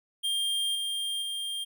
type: tone with level steps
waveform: square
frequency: 3200 Hz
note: G7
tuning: 35 cents sharp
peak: -27 / -30 / -32 dBFS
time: 0.23-1.65 s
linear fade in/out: 20 ms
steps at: 0.75 / 1.22 s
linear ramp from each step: 2 ms
effects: none